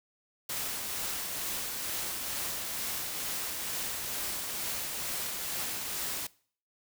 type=noise with tremolo; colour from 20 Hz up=white; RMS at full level=-34 dBFS; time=0.49-6.27 s; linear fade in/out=5 ms; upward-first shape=triangle; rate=2.2 Hz; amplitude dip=30%; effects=noise-tail reverb RT60 0.5 s tail -22 dB re dry